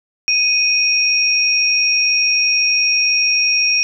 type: tone pair together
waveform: sine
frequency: 2489 / 5588 Hz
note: D#7 / F8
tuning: 0 / 0 cents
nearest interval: octave + major second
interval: 1400 cents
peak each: -15 dBFS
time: 0.28-3.83 s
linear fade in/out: 0 ms
effects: none

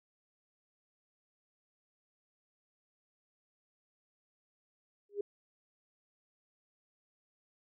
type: tone with exponential growth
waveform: sine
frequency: 407.3 Hz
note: G#4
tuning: 34 cents flat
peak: -28 dBFS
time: 5.09-5.21 s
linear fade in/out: 5 ms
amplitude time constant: 24 ms
effects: none

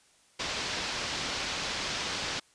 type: low-pass noise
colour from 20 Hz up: white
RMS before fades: -34 dBFS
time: 0.39-2.4 s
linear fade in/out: 10 ms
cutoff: 5400 Hz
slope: 24 dB/octave
effects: white hiss -63 dBFS RMS until 2.54 s + resampled to 22050 Hz

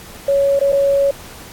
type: tone with dropouts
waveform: sine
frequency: 557 Hz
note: C#5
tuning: 8 cents sharp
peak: -11 dBFS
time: 0.28-1.11 s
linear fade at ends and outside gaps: 5 ms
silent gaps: 0.593-0.611 / 0.722-0.727 s
effects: pink hiss -37 dBFS RMS until 1.52 s + AAC 64 kbps

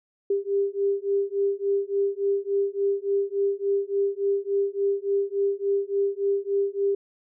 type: beating tone pair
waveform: sine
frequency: 396.4 / 399.9 Hz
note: G4 / G4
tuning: +19 / +35 cents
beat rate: 3.5 Hz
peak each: -25 dBFS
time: 0.3-6.95 s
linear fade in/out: 5 ms
effects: none

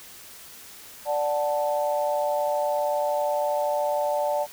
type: chord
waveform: sine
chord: D major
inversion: none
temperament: equal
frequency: 587.3 / 740 / 880 Hz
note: D5 / F#5 / A5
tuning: 0 / 0 / 0 cents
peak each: -24 / -30 / -28 dBFS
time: 1.05-4.47 s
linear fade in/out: 50 ms
effects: white hiss -45 dBFS RMS until 4.52 s

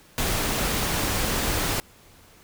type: noise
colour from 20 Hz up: pink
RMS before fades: -25 dBFS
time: 0.18-1.8 s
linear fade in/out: 0 ms
effects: pink hiss -53 dBFS RMS until 2.43 s

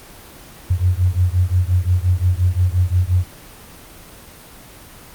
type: beating tone pair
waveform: sine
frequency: 87.9 / 93.6 Hz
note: F2 / F#2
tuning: +12 / +20 cents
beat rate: 5.7 Hz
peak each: -16 / -17 dBFS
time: 0.7-3.25 s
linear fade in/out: 10 ms
effects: pink hiss -40 dBFS RMS until 5.14 s + Opus 24 kbps

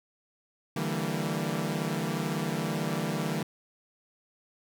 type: chord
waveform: sawtooth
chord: E half-diminished seventh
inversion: third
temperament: equal with one note detuned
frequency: 146.83 / 164.81 / 196 / 230 Hz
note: D3 / E3 / G3 / Bb3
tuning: 0 / 0 / 0 / -23 cents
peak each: -31 / -29 / -31 / -31 dBFS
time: 0.76-3.43 s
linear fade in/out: 5 ms
effects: none

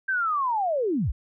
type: linear sweep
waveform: sine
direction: down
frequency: 1595 to 34.55 Hz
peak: -22 dBFS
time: 0.08-1.12 s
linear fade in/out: 10 ms
effects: none

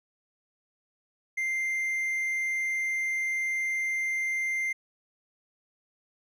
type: tone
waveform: triangle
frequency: 2093 Hz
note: C7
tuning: in tune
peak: -25 dBFS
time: 1.37-4.73 s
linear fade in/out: 10 ms
effects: none

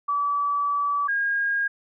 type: tone pair in turn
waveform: sine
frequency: 1150 / 1626.3 Hz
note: D6 / G#6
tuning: -37 / -37 cents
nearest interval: tritone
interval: 600 cents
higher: second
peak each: -21 dBFS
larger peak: neither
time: 0.08-1.08 / 1.08-1.68 s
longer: first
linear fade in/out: 10 ms
effects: none

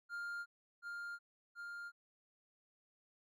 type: tone with echo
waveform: triangle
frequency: 1403 Hz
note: F6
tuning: 8 cents sharp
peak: -39 dBFS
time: 0.09-0.46 s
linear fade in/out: 50 ms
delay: 730 ms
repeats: 2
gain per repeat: -2 dB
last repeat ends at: 1.92 s
effects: none

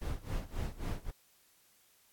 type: noise with tremolo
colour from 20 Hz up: brown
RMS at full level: -34 dBFS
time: 0.01-1.11 s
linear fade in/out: 10 ms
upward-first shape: sine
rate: 3.7 Hz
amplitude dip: 90%
effects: white hiss -67 dBFS RMS until 2.12 s + AAC 64 kbps

